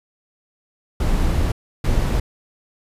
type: noise bursts at uneven times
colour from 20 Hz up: brown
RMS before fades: -18 dBFS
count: 2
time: 1-1.52 / 1.84-2.2 s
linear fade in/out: 5 ms
effects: resampled to 32000 Hz